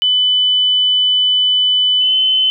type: tone with pitch glide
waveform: sine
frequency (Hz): 3000 to 3044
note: F#7 to F#7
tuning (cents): +23 to +48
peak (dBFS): -10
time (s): 0.02-2.5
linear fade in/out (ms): 0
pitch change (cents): +25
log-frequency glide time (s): 1.99-2.15
effects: none